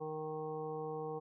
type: harmonic tone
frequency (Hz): 155.56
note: D#3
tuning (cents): 0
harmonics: 1 / 2 / 3 / 5 / 6 / 7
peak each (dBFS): -47 / -50 / -40 / -46 / -54 / -51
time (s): 0-1.2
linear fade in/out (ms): 20
effects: none